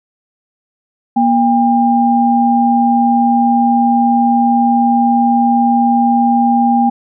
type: tone pair together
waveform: sine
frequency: 238.1 / 801 Hz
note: A#3 / G5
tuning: +37 / +37 cents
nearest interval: octave + major sixth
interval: 2100 cents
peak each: -11 dBFS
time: 1.16-6.9 s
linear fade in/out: 10 ms
effects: none